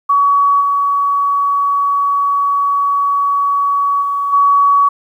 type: tone with level steps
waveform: sine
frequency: 1130 Hz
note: C#6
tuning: 33 cents sharp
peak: -8 / -11 / -14 / -7 dBFS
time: 0.09-4.89 s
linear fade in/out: 10 ms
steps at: 0.6 / 4.01 / 4.32 s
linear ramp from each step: 20 ms
effects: 8-bit